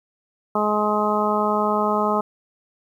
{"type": "harmonic tone", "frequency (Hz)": 210.5, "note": "G#3", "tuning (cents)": 24, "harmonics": [1, 2, 3, 4, 5, 6], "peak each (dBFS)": [-25, -25, -25, -25, -25, -25], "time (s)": [0.55, 2.21], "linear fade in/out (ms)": 5, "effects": ["9-bit"]}